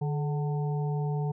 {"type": "harmonic tone with a mistuned harmonic", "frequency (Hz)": 149, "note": "D3", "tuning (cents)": 25, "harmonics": [1, 3, 5, 6], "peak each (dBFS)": [-27, -37, -41, -43], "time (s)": [0.01, 1.32], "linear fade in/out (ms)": 10, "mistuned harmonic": 3, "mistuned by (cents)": -70, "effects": []}